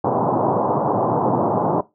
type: band-pass noise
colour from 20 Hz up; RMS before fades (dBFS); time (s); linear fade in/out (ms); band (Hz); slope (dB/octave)
white; -19; 0.04-1.81; 5; 110 to 1000; 48
effects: noise-tail reverb RT60 0.2 s tail -18 dB re dry